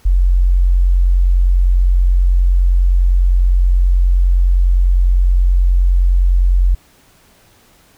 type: tone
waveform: sine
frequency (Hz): 44.85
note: F1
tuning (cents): +47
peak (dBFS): -8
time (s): 0.05-6.75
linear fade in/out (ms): 10
effects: pink hiss -50 dBFS RMS until 7.97 s